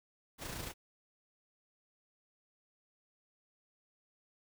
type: noise with amplitude modulation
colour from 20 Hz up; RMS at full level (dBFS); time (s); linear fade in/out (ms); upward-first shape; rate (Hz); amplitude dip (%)
pink; -41; 0.38-0.74; 50; sine; 28.1; 45
effects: none